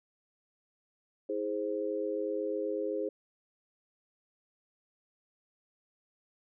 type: chord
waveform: sine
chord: E augmented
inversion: none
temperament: equal with one note detuned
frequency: 321.4 / 415.3 / 523.3 Hz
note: E4 / G#4 / B#4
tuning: -44 / 0 / 0 cents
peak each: -37 / -34 / -35 dBFS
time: 1.29-3.09 s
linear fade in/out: 5 ms
effects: none